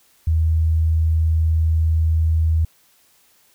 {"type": "tone", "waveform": "sine", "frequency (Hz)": 80.3, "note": "E2", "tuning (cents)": -45, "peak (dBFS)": -14, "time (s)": [0.27, 2.65], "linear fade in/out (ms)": 5, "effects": ["white hiss -57 dBFS RMS until 3.54 s"]}